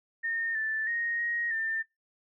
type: tone with pitch steps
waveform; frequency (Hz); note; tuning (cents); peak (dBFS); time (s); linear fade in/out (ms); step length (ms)
sine; 1830 / 1761 / 1866 / 1880 / 1794; A#6 / A6 / A#6 / A#6 / A6; -32 / +1 / +1 / +14 / +33; -28; 0.23-1.83; 20; 320
effects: noise-tail reverb RT60 0.2 s tail -25 dB re dry